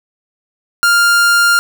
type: tone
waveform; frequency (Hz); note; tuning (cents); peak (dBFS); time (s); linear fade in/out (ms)
45% pulse; 1400; F6; +4; -8; 0.83-1.59; 0
effects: none